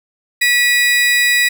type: tone pair together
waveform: 35% pulse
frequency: 1950 / 2470 Hz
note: B6 / D#7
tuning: -23 / -13 cents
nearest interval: major third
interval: 410 cents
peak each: -10 / -16 dBFS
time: 0.41-1.49 s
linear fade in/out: 10 ms
effects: none